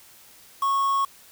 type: tone with quantisation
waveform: triangle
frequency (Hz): 1100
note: C#6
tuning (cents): -14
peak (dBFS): -18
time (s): 0.62-1.05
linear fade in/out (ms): 5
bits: 6
effects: white hiss -51 dBFS RMS until 1.31 s

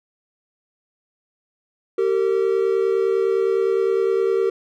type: tone pair together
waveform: triangle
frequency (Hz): 387 / 456.8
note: G4 / A#4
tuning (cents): -22 / -35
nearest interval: minor third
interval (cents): 287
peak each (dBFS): -17 / -18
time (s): 1.98-4.5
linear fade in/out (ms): 5
effects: none

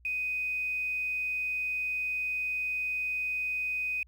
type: tone with quantisation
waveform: sine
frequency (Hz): 2500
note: D#7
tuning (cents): +8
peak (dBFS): -29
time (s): 0.05-4.03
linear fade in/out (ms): 2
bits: 9
effects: added 60 Hz sine -56 dBFS peak until 4.07 s

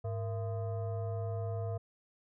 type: tone with frequency modulation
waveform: sine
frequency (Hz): 104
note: G#2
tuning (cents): +3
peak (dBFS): -33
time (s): 0.04-1.78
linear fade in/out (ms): 10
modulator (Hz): 569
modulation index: 0.75
effects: none

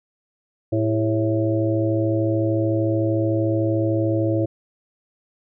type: harmonic tone with a mistuned harmonic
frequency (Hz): 110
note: A2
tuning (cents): 0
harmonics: 1 / 3 / 4 / 5 / 6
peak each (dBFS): -22 / -21 / -32 / -25 / -31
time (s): 0.72-4.46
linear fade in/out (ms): 10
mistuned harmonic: 4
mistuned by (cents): -150
effects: none

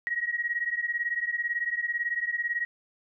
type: beating tone pair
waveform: sine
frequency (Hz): 1893 / 1911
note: A#6 / A#6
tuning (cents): +26 / +43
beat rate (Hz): 18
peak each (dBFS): -29 / -31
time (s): 0.07-2.65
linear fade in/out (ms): 0
effects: none

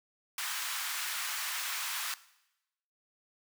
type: high-pass noise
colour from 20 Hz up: pink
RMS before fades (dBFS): -36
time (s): 0.38-2.14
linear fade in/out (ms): 2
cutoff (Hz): 1100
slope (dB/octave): 24
effects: noise-tail reverb RT60 0.9 s tail -18 dB re dry

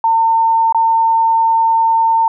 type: tone with dropouts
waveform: sine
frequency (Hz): 905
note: A5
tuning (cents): +48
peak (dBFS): -9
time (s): 0.04-2.28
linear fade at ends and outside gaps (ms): 2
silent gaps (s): 0.725-0.746
effects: none

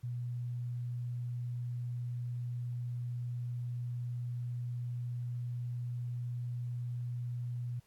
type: tone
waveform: sine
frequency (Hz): 121.6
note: B2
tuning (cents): -26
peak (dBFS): -35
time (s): 0.03-7.8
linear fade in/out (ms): 10
effects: pink hiss -70 dBFS RMS until 7.86 s + AAC 64 kbps

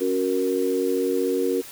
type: chord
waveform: sine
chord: F# major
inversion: second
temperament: equal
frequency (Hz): 277.2 / 370 / 466.2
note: C#4 / F#4 / A#4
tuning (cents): 0 / 0 / 0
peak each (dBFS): -26 / -24 / -24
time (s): 0-1.62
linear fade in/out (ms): 20
effects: white hiss -41 dBFS RMS until 1.71 s

